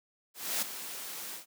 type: noise with ADSR envelope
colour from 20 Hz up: white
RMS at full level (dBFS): -30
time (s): 0.34-1.46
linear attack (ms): 280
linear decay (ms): 10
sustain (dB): -11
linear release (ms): 120
effects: high-pass 200 Hz 12 dB/octave